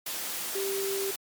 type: tone in noise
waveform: sine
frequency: 392 Hz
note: G4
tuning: in tune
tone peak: -29 dBFS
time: 0.55-1.11 s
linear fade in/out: 5 ms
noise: white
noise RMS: -34 dBFS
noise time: 0.06-1.16 s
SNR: +2 dB
effects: high-pass 200 Hz 12 dB/octave + MP3 96 kbps